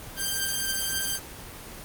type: beating tone pair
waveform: 5% pulse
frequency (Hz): 1572 / 1575.7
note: G6 / G6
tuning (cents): +4 / +9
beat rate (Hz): 3.7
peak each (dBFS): -22 / -16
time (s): 0.16-1.2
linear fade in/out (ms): 50
effects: pink hiss -41 dBFS RMS until 1.84 s + Opus 24 kbps